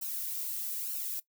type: noise with flanger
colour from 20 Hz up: violet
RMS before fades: -36 dBFS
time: 0.01-1.2 s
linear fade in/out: 10 ms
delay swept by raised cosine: 0.7 to 2.8 ms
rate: 1.1 Hz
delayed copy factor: +0.7
effects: noise-tail reverb RT60 0.1 s tail -18 dB re dry